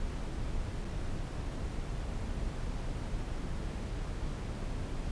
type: noise with dropouts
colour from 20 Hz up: brown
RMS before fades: -36 dBFS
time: 0-5.11 s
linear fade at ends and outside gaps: 1 ms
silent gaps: 0.847-0.851 s
effects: resampled to 22050 Hz